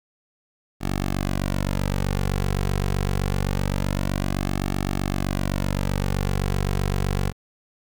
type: tone with flanger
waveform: sawtooth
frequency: 47.8 Hz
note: G1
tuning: 43 cents flat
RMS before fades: -24 dBFS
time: 0.8-7.33 s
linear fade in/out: 50 ms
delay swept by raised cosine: 2 to 3.4 ms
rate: 0.25 Hz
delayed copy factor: -0.85
effects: 9-bit